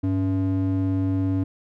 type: ring-modulated tone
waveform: triangle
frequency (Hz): 190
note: F#3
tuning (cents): +46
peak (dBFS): -15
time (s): 0.03-1.44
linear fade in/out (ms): 10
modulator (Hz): 90.6
effects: none

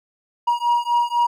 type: beating tone pair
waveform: triangle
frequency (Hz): 952 / 956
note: A#5 / A#5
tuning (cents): +36 / +43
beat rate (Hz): 4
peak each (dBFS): -18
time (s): 0.47-1.27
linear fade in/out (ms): 10
effects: none

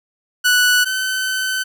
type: tone pair in turn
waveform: sawtooth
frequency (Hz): 1480 / 1522.5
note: F#6 / F#6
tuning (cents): 0 / +49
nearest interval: unison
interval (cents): 49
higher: second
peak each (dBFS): -8 / -15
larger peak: first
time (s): 0.44-0.85 / 0.85-1.64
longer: second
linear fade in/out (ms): 20
effects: none

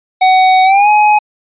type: tone with pitch glide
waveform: square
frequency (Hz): 750 to 841.8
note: F#5 to G#5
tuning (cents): +23 to +23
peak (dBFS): -6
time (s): 0.21-1.19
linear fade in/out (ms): 10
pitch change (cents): +200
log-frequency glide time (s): 0.64-0.89
effects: resampled to 8000 Hz

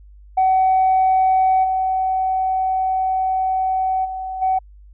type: tone with level steps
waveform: sine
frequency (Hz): 755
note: F#5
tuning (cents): +35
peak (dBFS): -11 / -16 / -24 / -14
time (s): 0.37-4.59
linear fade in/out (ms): 10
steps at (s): 1.63 / 4.04 / 4.41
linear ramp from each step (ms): 20
effects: tanh soft clip ceiling -9 dBFS + added 50 Hz sine -41 dBFS peak until 4.93 s

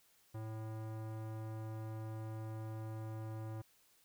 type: tone with low-pass filter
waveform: square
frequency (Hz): 110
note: A2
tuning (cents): 0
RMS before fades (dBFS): -44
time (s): 0.34-3.62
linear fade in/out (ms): 10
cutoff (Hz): 1100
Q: 0.92
effects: white hiss -70 dBFS RMS until 4.04 s

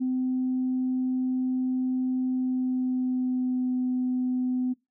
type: tone with pitch glide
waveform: sine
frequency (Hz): 256.3 to 252.8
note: C4 to B3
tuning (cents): -36 to +41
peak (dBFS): -23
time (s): 0-4.74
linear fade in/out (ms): 20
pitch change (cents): -23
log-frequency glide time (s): 2.27-3.74
effects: noise-tail reverb RT60 0.2 s tail -21 dB re dry + tanh soft clip ceiling -19 dBFS

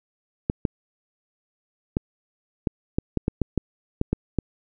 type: clicks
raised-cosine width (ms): 3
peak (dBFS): -8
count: 12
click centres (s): 0.499 / 0.652 / 1.969 / 2.672 / 2.985 / 3.173 / 3.281 / 3.417 / 3.577 / 4.014 / 4.13 / 4.387
effects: none

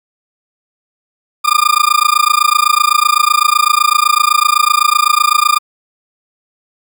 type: tone with amplitude modulation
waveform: 40% pulse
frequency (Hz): 1207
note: D6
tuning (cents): +47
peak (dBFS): -4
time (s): 1.44-5.59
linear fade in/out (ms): 20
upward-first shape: sine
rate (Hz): 27.9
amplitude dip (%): 100
effects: none

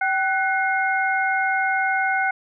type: tone cluster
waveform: sine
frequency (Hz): 770 / 1489 / 2142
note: G5 / F#6 / C7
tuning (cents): -31 / +11 / +40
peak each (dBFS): -22 / -22 / -26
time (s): 0.01-2.31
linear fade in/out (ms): 5
effects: none

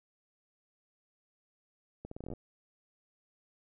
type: accelerating click train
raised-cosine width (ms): 2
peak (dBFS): -29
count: 11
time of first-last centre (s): 2.05-2.336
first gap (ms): 64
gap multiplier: 0.8
effects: none

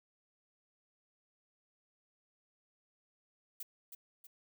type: noise with echo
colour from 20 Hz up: violet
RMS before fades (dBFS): -43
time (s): 3.6-3.63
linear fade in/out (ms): 5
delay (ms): 320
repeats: 2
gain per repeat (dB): -6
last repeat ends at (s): 4.27
effects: none

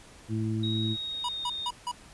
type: harmonic tone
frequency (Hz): 110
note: A2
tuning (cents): 0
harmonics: 1 / 2 / 3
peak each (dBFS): -29 / -32 / -34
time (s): 0.28-0.97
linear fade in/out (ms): 50
type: tone with pitch glide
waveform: sine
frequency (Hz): 3792 to 3682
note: A#7 to A#7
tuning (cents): +29 to -22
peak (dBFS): -32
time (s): 0.63-1.69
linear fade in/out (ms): 5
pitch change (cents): -51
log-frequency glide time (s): 0.84-1.44
type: tone bursts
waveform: square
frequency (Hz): 974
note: B5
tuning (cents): -24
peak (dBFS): -30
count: 4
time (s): 1.24-1.916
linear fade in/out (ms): 5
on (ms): 49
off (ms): 160
effects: pink hiss -52 dBFS RMS until 2.13 s + resampled to 24000 Hz

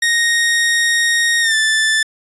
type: tone with pitch glide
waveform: sawtooth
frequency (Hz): 1864.7 to 1760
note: A#6 to A6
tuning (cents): 0 to 0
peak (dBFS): -9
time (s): 0.02-2.03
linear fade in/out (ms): 5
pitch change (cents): -100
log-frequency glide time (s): 1.41-1.55
effects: resampled to 24000 Hz

